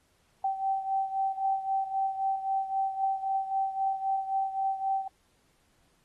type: beating tone pair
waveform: sine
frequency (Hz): 774 / 777.8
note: G5 / G5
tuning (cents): -22 / -14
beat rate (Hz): 3.8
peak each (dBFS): -28 / -33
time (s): 0.44-5.08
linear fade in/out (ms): 5
effects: pink hiss -69 dBFS RMS until 6.04 s + AAC 32 kbps